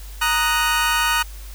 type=chord; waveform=25% pulse; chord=D# minor; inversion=second; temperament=equal; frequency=932.3 / 1244.5 / 1480 Hz; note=A#5 / D#6 / F#6; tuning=0 / 0 / 0 cents; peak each=-18 dBFS; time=0.21-1.23 s; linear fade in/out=10 ms; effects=added 50 Hz sine -33 dBFS peak until 1.54 s + white hiss -44 dBFS RMS until 1.54 s